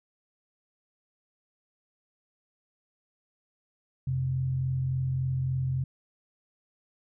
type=tone pair together; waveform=sine; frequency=87.3 / 130.8 Hz; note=F2 / C3; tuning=0 / 0 cents; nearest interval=perfect fifth; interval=700 cents; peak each=-36 / -26 dBFS; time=4.07-5.84 s; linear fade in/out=5 ms; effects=none